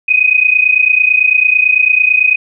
sine tone pair together, 2490 / 2519 Hz, D#7 / D#7, +1 / +21 cents, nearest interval unison, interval 20 cents, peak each -10 dBFS, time 0.08-2.36 s, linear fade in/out 10 ms, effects none

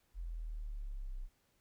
sine exponential sweep, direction down, 43.65 to 30.87 Hz, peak -39 dBFS, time 0.14-1.29 s, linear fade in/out 50 ms, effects pink hiss -75 dBFS RMS until 1.6 s

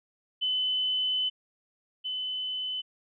sine tone pair in turn, 3023 / 3023 Hz, F#7 / F#7, +36 / +36 cents, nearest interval unison, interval 0 cents, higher neither, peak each -25 / -30 dBFS, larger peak first, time 0.41-1.3 / 2.04-2.82 s, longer first, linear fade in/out 20 ms, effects none

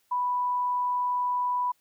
sine tone, 987.8 Hz, B5, in tune, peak -24 dBFS, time 0.11-1.72 s, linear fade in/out 10 ms, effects white hiss -69 dBFS RMS until 1.8 s

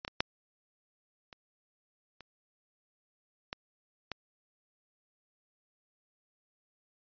clicks, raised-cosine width 0.2 ms, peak -19 / -19 / -8 / -30 / -30 / -18 / -18 dBFS, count 7, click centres 0.049 / 0.079 / 0.205 / 1.328 / 2.207 / 3.529 / 4.117 s, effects resampled to 11025 Hz

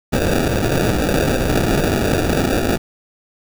white noise with sample-and-hold, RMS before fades -17 dBFS, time 0.12-2.78 s, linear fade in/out 20 ms, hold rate 1050 Hz, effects none

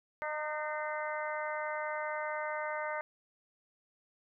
harmonic tone with a mistuned harmonic, 304.9 Hz, D#4, 35 cents flat, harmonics 2 / 3 / 4 / 5 / 6 / 7, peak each -38 / -40 / -42 / -42 / -45 / -44 dBFS, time 0.22-3.01 s, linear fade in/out 0 ms, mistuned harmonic 7, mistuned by -57 cents, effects none

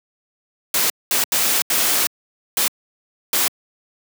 white noise bursts at uneven times, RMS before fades -18 dBFS, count 6, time 0.74-0.9 / 1.11-1.24 / 1.32-1.62 / 1.7-2.07 / 2.57-2.68 / 3.33-3.48 s, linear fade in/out 2 ms, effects high-pass 200 Hz 12 dB/octave

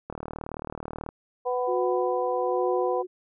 click train, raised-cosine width 1 ms, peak -20 dBFS, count 39, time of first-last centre 0.1-1.09 s, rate 38.4 Hz
harmonic tone, 249.1 Hz, B3, 15 cents sharp, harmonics 2 / 3 / 4, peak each -26 / -30 / -32 dBFS, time 1.45-3.03 s, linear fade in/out 20 ms
sine tone with tremolo, 364.9 Hz, F#4, 24 cents flat, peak -25 dBFS, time 1.67-3.07 s, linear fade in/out 20 ms, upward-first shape sine, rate 1.2 Hz, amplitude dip 60%
effects none

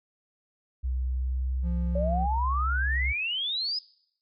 sine tone with pitch glide, 63.6 to 66.19 Hz, C2 to C2, -48 to +21 cents, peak -26 dBFS, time 0.83-3.13 s, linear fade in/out 20 ms, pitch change +69 cents, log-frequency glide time 1.1-2.4 s
triangle tone, 173.8 Hz, F3, 8 cents flat, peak -29 dBFS, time 1.62-2.28 s, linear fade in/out 50 ms
sine exponential sweep, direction up, 556 to 5120 Hz, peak -27 dBFS, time 1.95-3.79 s, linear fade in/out 5 ms
effects noise-tail reverb RT60 0.7 s tail -22 dB re dry

